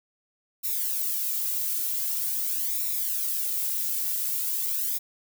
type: noise with flanger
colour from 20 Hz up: violet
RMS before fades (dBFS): -28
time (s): 0.63-4.99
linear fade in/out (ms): 20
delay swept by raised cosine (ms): 0.64 to 2.44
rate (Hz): 0.45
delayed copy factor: -0.8
effects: none